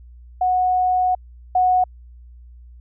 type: tone pair in turn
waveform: sine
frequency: 734 / 734 Hz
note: F#5 / F#5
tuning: -14 / -14 cents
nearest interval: unison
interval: 0 cents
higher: neither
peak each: -15 / -13 dBFS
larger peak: second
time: 0.41-1.15 / 1.55-1.84 s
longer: first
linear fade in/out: 5 ms
effects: added 60 Hz sine -40 dBFS peak until 2.8 s